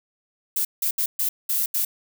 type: noise bursts at uneven times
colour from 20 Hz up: violet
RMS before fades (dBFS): -23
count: 6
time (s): 0.56-0.65 / 0.82-0.91 / 0.98-1.06 / 1.19-1.29 / 1.49-1.66 / 1.74-1.85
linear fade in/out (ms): 5
effects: none